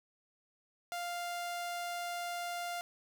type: tone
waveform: sawtooth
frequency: 698.5 Hz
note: F5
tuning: in tune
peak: -33 dBFS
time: 0.92-2.81 s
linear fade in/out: 0 ms
effects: none